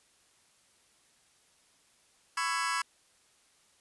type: chord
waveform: sawtooth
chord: C# minor seventh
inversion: third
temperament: just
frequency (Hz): 997.9 / 1108.7 / 1330.5 / 1663.1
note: B5 / C#6 / E6 / G#6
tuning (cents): +18 / 0 / +16 / +2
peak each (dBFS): -31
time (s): 2.37-2.82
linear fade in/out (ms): 5
effects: white hiss -66 dBFS RMS until 3.8 s + resampled to 24000 Hz